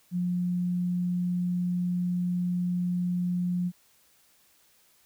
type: tone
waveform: sine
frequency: 178 Hz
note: F3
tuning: 33 cents sharp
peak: -25 dBFS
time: 0.11-3.72 s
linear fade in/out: 50 ms
effects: white hiss -63 dBFS RMS until 5.05 s